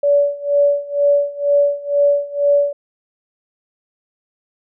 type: tone with tremolo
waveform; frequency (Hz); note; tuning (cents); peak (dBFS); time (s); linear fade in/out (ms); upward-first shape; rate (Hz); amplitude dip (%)
sine; 573; D5; -43; -9; 0.03-2.73; 5; sine; 2.1; 90
effects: none